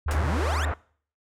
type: tone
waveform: sine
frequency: 76.5 Hz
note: D#2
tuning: 29 cents flat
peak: -24 dBFS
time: 0.06-0.72 s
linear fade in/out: 5 ms
type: band-pass noise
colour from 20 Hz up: white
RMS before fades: -33 dBFS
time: 0.08-0.74 s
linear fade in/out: 2 ms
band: 250 to 1600 Hz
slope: 24 dB/octave
type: noise with exponential decay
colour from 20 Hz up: white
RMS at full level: -31 dBFS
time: 0.11-0.23 s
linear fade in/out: 0 ms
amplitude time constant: 25 ms
type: exponential sweep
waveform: 35% pulse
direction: up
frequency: 52 to 1893 Hz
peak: -27 dBFS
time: 0.13-0.65 s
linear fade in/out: 0 ms
effects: noise-tail reverb RT60 0.5 s tail -22 dB re dry + low-pass 10000 Hz 12 dB/octave